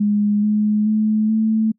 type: tone with pitch steps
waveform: sine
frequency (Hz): 207.1 / 211.2 / 215.4 / 219.7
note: G#3 / G#3 / A3 / A3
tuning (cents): -5 / +29 / -37 / -2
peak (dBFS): -14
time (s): 0-1.72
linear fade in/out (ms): 10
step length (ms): 430
effects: noise-tail reverb RT60 0.1 s tail -26 dB re dry